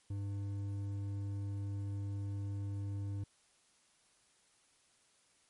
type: tone with hard clipping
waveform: triangle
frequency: 100 Hz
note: G2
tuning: 35 cents sharp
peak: -38 dBFS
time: 0.1-3.24 s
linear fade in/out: 5 ms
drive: 10 dB
effects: white hiss -70 dBFS RMS until 5.49 s + MP3 48 kbps